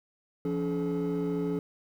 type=tone cluster; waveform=triangle; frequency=172.3 / 283 / 427.9 Hz; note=F3 / C#4 / A4; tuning=-23 / +36 / -48 cents; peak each=-29 dBFS; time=0.45-1.59 s; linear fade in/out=2 ms; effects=tanh soft clip ceiling -21 dBFS + 10-bit